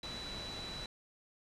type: tone in noise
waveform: sine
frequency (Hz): 3951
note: B7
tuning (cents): 0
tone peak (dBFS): -43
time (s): 0.03-0.86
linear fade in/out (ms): 2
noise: pink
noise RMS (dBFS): -45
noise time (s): 0.03-0.86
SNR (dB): -1
effects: low-pass 6000 Hz 12 dB/octave